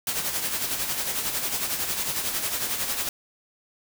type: noise with tremolo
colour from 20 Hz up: white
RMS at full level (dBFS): -26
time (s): 0.07-3.09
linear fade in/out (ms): 2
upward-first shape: sine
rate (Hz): 11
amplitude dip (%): 50
effects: none